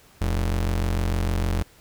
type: ring-modulated tone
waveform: square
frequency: 63.4 Hz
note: B1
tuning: 46 cents sharp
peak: -19 dBFS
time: 0.21-1.63 s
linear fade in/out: 5 ms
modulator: 23.3 Hz
effects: pink hiss -54 dBFS RMS until 1.8 s